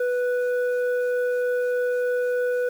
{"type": "tone pair together", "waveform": "sine", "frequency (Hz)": [493.9, 1478.4], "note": ["B4", "F#6"], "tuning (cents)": [0, -2], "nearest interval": "octave + perfect fifth", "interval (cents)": 1898, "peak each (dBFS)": [-20, -30], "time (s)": [0, 2.69], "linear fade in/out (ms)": 5, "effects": ["tanh soft clip ceiling -16 dBFS", "8-bit"]}